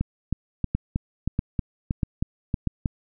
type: two click trains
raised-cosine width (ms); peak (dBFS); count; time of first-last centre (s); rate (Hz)
5; -11 / -10; 10 / 4; 0.01-2.858 / 0.75-2.673; 3.16 / 1.56
effects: none